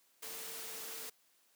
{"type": "tone in noise", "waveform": "sine", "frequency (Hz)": 449.9, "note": "A4", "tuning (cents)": 39, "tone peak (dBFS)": -56, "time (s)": [0.22, 1.1], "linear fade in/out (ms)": 10, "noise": "white", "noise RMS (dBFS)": -45, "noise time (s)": [0.22, 1.1], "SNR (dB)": -14, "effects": ["white hiss -71 dBFS RMS until 1.55 s", "high-pass 200 Hz 12 dB/octave"]}